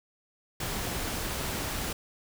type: noise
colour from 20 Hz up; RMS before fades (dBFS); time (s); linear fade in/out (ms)
pink; -33; 0.6-1.93; 5
effects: none